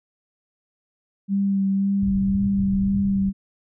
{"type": "tone with vibrato", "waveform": "sine", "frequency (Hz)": 196.3, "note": "G3", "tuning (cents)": 3, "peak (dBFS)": -18, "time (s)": [1.28, 3.33], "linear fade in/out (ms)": 50, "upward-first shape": "sine", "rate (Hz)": 1.9, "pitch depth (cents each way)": 17}
{"type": "low-pass noise", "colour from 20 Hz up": "white", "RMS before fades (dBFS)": -31, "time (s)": [2.02, 3.3], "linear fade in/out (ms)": 5, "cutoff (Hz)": 130, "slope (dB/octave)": 48}
{"effects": []}